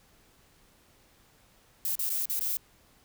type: noise with dropouts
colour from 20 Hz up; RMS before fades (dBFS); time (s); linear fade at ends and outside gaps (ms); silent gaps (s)
violet; -30; 1.85-2.57; 1; 1.954-1.992 / 2.094-2.101 / 2.256-2.297 / 2.394-2.409
effects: pink hiss -62 dBFS RMS until 3.04 s